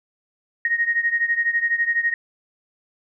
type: beating tone pair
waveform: sine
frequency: 1864.7 / 1876.7 Hz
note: A#6 / A#6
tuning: 0 / +11 cents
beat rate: 12 Hz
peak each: -20 / -23 dBFS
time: 0.65-2.14 s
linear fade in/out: 2 ms
effects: none